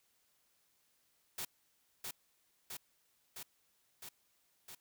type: noise with echo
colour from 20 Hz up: white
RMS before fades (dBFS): -41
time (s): 1.38-1.45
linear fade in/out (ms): 5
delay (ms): 660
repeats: 5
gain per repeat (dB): -2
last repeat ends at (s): 4.75
effects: white hiss -75 dBFS RMS until 4.8 s